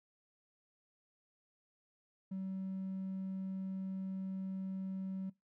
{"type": "tone", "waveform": "triangle", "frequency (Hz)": 190.4, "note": "F#3", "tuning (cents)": 50, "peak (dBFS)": -35, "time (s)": [2.31, 5.3], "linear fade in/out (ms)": 10, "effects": ["noise-tail reverb RT60 0.2 s tail -23 dB re dry", "tanh soft clip ceiling -33 dBFS"]}